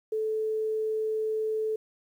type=tone; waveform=sine; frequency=436.1 Hz; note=A4; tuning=15 cents flat; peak=-26 dBFS; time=0.12-1.76 s; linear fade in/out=5 ms; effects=10-bit